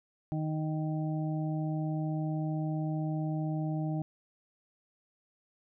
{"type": "harmonic tone", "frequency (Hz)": 155.56, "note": "D#3", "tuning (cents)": 0, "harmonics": [1, 2, 4, 5], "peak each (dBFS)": [-31, -36, -43, -44], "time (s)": [0.32, 4.02], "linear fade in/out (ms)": 0, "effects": []}